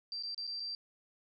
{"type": "tone with dropouts", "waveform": "sine", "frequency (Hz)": 4699, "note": "D8", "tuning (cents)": 0, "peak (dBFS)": -37, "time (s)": [0.12, 0.75], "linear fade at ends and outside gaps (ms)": 1, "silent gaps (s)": [[0.226, 0.234], [0.346, 0.378], [0.469, 0.475], [0.598, 0.602]], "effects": []}